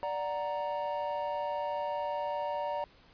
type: chord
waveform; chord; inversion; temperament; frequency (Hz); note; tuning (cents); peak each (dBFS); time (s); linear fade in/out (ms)
triangle; D augmented; none; equal; 587.3 / 740 / 932.3; D5 / F#5 / A#5; 0 / 0 / 0; -33 / -38 / -33; 0.03-2.84; 0
effects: pink hiss -60 dBFS RMS until 3.13 s + resampled to 11025 Hz